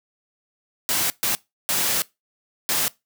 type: noise bursts at uneven times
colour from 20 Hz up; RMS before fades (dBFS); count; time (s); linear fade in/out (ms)
white; -22; 4; 0.89-1.1 / 1.23-1.35 / 1.69-2.02 / 2.69-2.88; 0
effects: noise-tail reverb RT60 0.2 s tail -21 dB re dry + high-pass 100 Hz 12 dB/octave